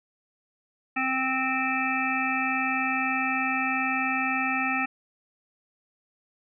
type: harmonic tone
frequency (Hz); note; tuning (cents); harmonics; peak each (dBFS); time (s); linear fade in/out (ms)
261.6; C4; 0; 1 / 3 / 5 / 7 / 9 / 10; -31 / -31 / -31 / -31 / -31 / -31; 0.96-4.86; 10
effects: none